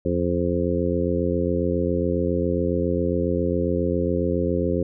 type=harmonic tone with a mistuned harmonic; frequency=87.31 Hz; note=F2; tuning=in tune; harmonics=1 / 2 / 3 / 4 / 5 / 6; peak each=-27 / -27 / -27 / -27 / -27 / -27 dBFS; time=0.05-4.83 s; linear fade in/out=5 ms; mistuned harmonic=1; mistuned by=-100 cents; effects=none